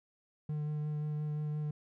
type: tone with vibrato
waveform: triangle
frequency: 150.5 Hz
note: D3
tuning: 43 cents sharp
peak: -31 dBFS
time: 0.49-1.71 s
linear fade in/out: 5 ms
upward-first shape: triangle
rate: 5.7 Hz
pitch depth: 16 cents each way
effects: none